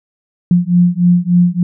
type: beating tone pair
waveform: sine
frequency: 174.61 / 178.01 Hz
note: F3 / F3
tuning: 0 / +33 cents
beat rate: 3.4 Hz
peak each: -11 dBFS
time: 0.51-1.63 s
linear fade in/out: 2 ms
effects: none